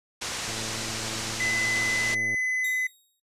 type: low-pass noise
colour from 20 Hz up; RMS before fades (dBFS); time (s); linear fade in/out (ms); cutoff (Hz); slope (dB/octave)
white; -33; 0.21-2.15; 10; 7500; 24
type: click train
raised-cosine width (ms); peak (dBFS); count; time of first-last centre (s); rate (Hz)
2; -28; 208; 0.48-2.345; 111
type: tone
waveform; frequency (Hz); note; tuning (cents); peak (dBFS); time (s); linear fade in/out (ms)
triangle; 2020; B6; +39; -23; 1.4-2.87; 5
type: tone with exponential decay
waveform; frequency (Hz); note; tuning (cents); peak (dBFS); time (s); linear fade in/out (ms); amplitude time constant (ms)
10% pulse; 3765; A#7; +16; -26; 2.64-3.2; 5; 120
effects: noise-tail reverb RT60 0.1 s tail -17 dB re dry + resampled to 32000 Hz